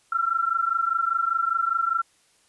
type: tone pair together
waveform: sine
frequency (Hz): 1342 / 1367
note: E6 / F6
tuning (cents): +31 / -37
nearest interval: unison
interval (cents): 32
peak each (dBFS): -24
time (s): 0.12-2.02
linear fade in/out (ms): 5
effects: white hiss -62 dBFS RMS until 2.48 s + resampled to 24000 Hz